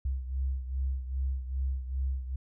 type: beating tone pair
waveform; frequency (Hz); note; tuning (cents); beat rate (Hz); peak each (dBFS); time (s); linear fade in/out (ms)
sine; 65.41 / 67.91; C2 / C#2; 0 / -35; 2.5; -30 / -36; 0.05-2.36; 5
effects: none